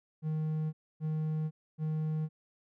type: tone bursts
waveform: triangle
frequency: 155.9 Hz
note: D#3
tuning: 4 cents sharp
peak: -28 dBFS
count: 3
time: 0.22-2.29 s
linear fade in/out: 50 ms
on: 510 ms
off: 270 ms
effects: none